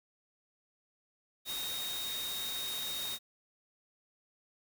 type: tone in noise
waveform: sine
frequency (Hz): 3729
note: A#7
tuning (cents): 0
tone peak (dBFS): -37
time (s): 1.45-3.19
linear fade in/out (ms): 50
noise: white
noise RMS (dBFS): -41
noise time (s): 1.45-3.19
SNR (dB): +1
effects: none